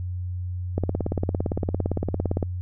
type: click train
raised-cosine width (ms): 2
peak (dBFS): -11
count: 30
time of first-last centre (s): 0.78-2.428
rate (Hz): 17.6
effects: added 90 Hz sine -27 dBFS peak until 2.61 s